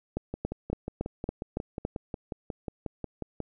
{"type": "two click trains", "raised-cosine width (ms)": 2, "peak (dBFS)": [-20, -16], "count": [18, 7], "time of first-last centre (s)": [[0.34, 3.403], [0.17, 1.851]], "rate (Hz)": [5.55, 3.57], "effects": []}